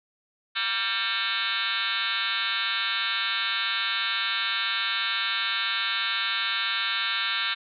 sine tone with frequency modulation, 2637 Hz, E7, in tune, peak -24 dBFS, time 0.55-7.55 s, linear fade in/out 20 ms, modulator 211 Hz, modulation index 6.5, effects none

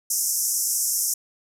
pink band-pass noise, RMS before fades -24 dBFS, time 0.1-1.14 s, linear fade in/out 5 ms, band 5400 to 14000 Hz, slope 96 dB/octave, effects none

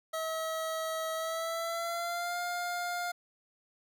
25% pulse tone with pitch glide, 643 to 705.3 Hz, E5 to F5, -43 to +17 cents, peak -29 dBFS, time 0.13-3.12 s, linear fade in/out 10 ms, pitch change +160 cents, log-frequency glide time 1.15-2.39 s, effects none

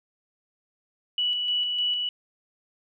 sine tone with tremolo, 2949 Hz, F#7, 6 cents flat, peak -22 dBFS, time 1.18-2.09 s, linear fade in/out 2 ms, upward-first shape square, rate 3.3 Hz, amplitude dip 30%, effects none

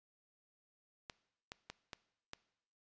clicks, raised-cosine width 0.2 ms, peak -27 dBFS, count 5, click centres 1.098 / 1.519 / 1.7 / 1.932 / 2.334 s, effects noise-tail reverb RT60 0.8 s tail -20 dB re dry + resampled to 16000 Hz

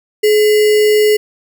sine tone with sample-and-hold, 424.3 Hz, G#4, 37 cents sharp, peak -7 dBFS, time 0.23-1.17 s, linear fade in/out 10 ms, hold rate 2450 Hz, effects none

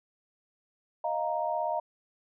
sine chord, Eb suspended second, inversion none, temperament equal, 622.3 / 698.5 / 932.3 Hz, Eb5 / F5 / Bb5, 0 / 0 / 0 cents, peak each -32 dBFS, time 1.04-1.8 s, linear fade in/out 5 ms, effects none

